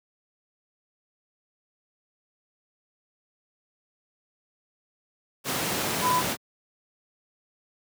sine tone in noise, 1000 Hz, B5, 21 cents sharp, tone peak -21 dBFS, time 6.01-6.23 s, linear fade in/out 50 ms, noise pink, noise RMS -27 dBFS, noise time 5.44-6.37 s, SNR +3 dB, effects high-pass 150 Hz 12 dB/octave

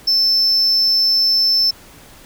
sine tone, 5300 Hz, E8, 9 cents sharp, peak -9 dBFS, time 0.07-1.71 s, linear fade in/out 10 ms, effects tanh soft clip ceiling -11 dBFS + pink hiss -43 dBFS RMS until 2.25 s

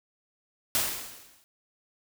white noise with exponential decay, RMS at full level -24 dBFS, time 0.75-1.44 s, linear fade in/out 0 ms, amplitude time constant 150 ms, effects none

